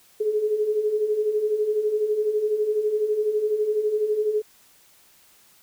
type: beating tone pair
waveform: sine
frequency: 415.3 / 427.3 Hz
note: G#4 / G#4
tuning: 0 / +49 cents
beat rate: 12 Hz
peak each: -28 / -21 dBFS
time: 0.2-4.42 s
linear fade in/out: 10 ms
effects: white hiss -56 dBFS RMS until 5.62 s